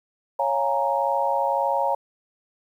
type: chord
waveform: sine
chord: Bb minor seventh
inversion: first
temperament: equal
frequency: 554.4 / 698.5 / 830.6 / 932.3 Hz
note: Db5 / F5 / Ab5 / Bb5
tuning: 0 / 0 / 0 / 0 cents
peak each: -25 / -28 / -26 / -24 dBFS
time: 0.39-1.95 s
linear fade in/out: 5 ms
effects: 9-bit